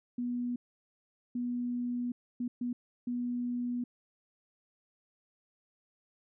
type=tone bursts at uneven times; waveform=sine; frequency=243.8 Hz; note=B3; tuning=22 cents flat; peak=-31 dBFS; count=5; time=0.18-0.56 / 1.35-2.12 / 2.4-2.48 / 2.61-2.73 / 3.07-3.84 s; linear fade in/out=5 ms; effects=none